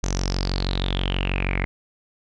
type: tone with low-pass filter sweep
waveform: sawtooth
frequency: 46.25 Hz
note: F#1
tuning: in tune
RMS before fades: -24 dBFS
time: 0.03-1.65 s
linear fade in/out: 0 ms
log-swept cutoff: 6400 to 2100 Hz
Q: 9.3
effects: none